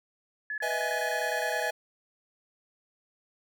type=tone bursts; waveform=sine; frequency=1711 Hz; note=A6; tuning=49 cents flat; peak=-31 dBFS; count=12; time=0.5-1.701 s; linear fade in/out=2 ms; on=79 ms; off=23 ms
type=chord; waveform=square; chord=E major seventh; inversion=second; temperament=equal; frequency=493.9 / 622.3 / 659.3 / 830.6 Hz; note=B4 / D#5 / E5 / G#5; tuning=0 / 0 / 0 / 0 cents; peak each=-37 / -35 / -36 / -35 dBFS; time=0.62-1.71 s; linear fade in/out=10 ms
effects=none